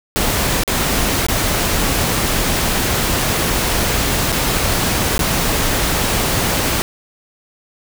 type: noise with dropouts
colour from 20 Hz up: pink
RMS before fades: -17 dBFS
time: 0.16-6.82 s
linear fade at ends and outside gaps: 0 ms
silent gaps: 0.635-0.677 / 1.266-1.285 / 4.32-4.325 / 5.18-5.192 s
effects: none